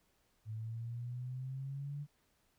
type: exponential sweep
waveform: sine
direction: up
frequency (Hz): 107.9 to 146.83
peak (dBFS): -39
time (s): 0.45-2.07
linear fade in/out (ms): 50
effects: pink hiss -75 dBFS RMS until 2.58 s